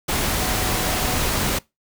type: tone in noise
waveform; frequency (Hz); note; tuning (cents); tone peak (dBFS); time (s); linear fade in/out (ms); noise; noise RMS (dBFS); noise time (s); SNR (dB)
sine; 740; F#5; 0; -31; 0.42-1.19; 10; pink; -22; 0.08-1.59; -12
effects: noise-tail reverb RT60 0.2 s tail -22 dB re dry